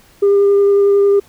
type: tone with vibrato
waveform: sine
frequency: 401 Hz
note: G4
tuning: 39 cents sharp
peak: -6 dBFS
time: 0.22-1.2 s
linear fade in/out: 10 ms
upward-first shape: sine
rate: 11 Hz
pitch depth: 9 cents each way
effects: tanh soft clip ceiling -6 dBFS + pink hiss -48 dBFS RMS until 1.28 s